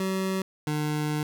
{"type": "tone pair in turn", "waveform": "25% pulse", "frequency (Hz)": [190, 150.8], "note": ["F#3", "D3"], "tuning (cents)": [46, 46], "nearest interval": "major third", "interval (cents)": 400, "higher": "first", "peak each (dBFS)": -22, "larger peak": "neither", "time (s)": [[0, 0.42], [0.67, 1.23]], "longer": "second", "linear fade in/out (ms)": 2, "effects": []}